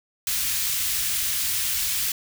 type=band-stop noise; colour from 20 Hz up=white; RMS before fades=-25 dBFS; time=0.27-2.12 s; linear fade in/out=2 ms; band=110 to 2000 Hz; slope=12 dB/octave; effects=none